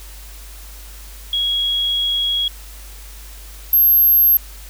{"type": "tone pair in turn", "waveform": "sine", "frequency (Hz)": [3316, 12520], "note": ["G#7", "G9"], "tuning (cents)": [-3, -3], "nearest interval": "octave + major seventh", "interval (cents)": 2300, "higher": "second", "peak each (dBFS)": [-16, -9], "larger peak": "second", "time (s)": [[1.33, 2.48], [3.73, 4.37]], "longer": "first", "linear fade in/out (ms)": 2, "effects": ["added 50 Hz sine -35 dBFS peak until 4.69 s", "white hiss -41 dBFS RMS until 4.69 s"]}